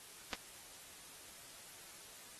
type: clicks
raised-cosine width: 0.2 ms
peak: -21 dBFS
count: 2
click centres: 0.331 / 0.335 s
effects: white hiss -55 dBFS RMS until 2.39 s + AAC 32 kbps